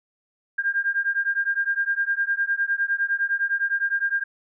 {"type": "beating tone pair", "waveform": "sine", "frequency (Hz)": [1600, 1609.8], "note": ["G6", "G6"], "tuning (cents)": [35, 46], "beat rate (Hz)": 9.8, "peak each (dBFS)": -24, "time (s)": [0.58, 4.24], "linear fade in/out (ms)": 10, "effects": []}